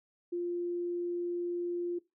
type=tone; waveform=sine; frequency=349.2 Hz; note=F4; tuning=in tune; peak=-31 dBFS; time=0.32-1.99 s; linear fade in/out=10 ms; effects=noise-tail reverb RT60 0.2 s tail -19 dB re dry